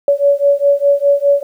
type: beating tone pair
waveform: sine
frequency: 564 / 568.9 Hz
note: C#5 / C#5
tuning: +30 / +45 cents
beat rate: 4.9 Hz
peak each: -12 dBFS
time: 0.08-1.43 s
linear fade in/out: 2 ms
effects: 8-bit